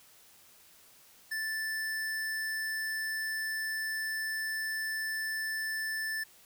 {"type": "tone", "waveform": "square", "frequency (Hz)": 1760, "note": "A6", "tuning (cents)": 0, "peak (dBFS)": -33, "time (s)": [1.31, 6.24], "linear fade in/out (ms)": 10, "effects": ["white hiss -59 dBFS RMS until 6.45 s"]}